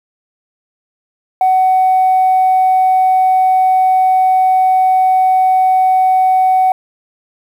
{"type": "tone", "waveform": "sine", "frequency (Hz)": 750, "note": "F#5", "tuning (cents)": 23, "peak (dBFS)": -6, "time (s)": [1.41, 6.72], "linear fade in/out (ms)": 2, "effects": ["tanh soft clip ceiling -5 dBFS", "7-bit"]}